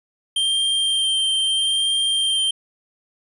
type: tone with vibrato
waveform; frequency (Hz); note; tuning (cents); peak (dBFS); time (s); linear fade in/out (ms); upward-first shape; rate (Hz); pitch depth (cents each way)
square; 3161; G7; +14; -18; 0.36-2.51; 5; sine; 0.77; 12
effects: resampled to 24000 Hz